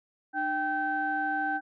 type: tone cluster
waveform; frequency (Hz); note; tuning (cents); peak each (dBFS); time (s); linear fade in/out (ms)
sine; 302.2 / 782 / 1544; D4 / G5 / G6; +50 / -4 / -27; -35 / -29 / -30; 0.33-1.61; 50
effects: tanh soft clip ceiling -17 dBFS